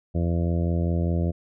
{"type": "harmonic tone", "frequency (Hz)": 85, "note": "F2", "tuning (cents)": -46, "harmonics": [1, 2, 3, 4, 5, 6, 7, 8], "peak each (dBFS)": [-23, -26, -34, -33, -39, -37, -37, -41], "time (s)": [0.14, 1.32], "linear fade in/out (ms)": 20, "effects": []}